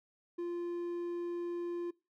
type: tone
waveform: triangle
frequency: 347 Hz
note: F4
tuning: 11 cents flat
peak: -33 dBFS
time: 0.38-1.91 s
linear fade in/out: 10 ms
effects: noise-tail reverb RT60 0.3 s tail -23 dB re dry